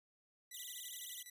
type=tone with tremolo; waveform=5% pulse; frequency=1975.5 Hz; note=B6; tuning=in tune; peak=-39 dBFS; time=0.51-1.3 s; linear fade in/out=5 ms; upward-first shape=square; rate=12 Hz; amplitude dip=75%
type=tone with vibrato; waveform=5% pulse; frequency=3322 Hz; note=G#7; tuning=in tune; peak=-39 dBFS; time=0.54-1.23 s; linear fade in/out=5 ms; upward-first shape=sine; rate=19 Hz; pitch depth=240 cents each way
effects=resampled to 32000 Hz